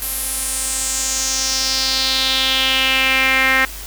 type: tone with band-pass filter sweep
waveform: sawtooth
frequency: 263.6 Hz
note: C4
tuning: 13 cents sharp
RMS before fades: -18 dBFS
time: 0.02-3.65 s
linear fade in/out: 2 ms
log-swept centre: 12000 to 1900 Hz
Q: 3.6
effects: added 50 Hz sine -33 dBFS peak until 3.86 s + white hiss -33 dBFS RMS until 3.86 s